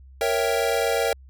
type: chord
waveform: square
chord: A# diminished seventh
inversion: none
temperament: equal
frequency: 466.2 / 554.4 / 659.3 / 784 Hz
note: A#4 / C#5 / E5 / G5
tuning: 0 / 0 / 0 / 0 cents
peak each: -25 / -27 / -28 / -29 dBFS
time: 0.21-1.13 s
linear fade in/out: 2 ms
effects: added 66 Hz sine -44 dBFS peak until 1.29 s